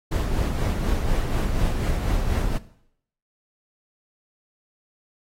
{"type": "noise with tremolo", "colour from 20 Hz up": "brown", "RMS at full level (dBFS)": -21, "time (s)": [0.11, 2.58], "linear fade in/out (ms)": 10, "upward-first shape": "sine", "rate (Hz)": 4.1, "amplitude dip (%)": 40, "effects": ["noise-tail reverb RT60 0.7 s tail -17 dB re dry", "AAC 48 kbps"]}